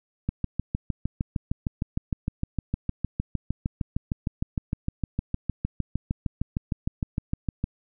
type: click train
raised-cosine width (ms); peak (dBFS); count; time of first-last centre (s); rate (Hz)
5; -13; 49; 0.29-7.641; 6.53
effects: none